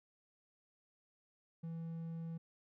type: tone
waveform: triangle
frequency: 164.9 Hz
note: E3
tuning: 1 cent sharp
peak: -39 dBFS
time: 1.63-2.38 s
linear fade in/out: 10 ms
effects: none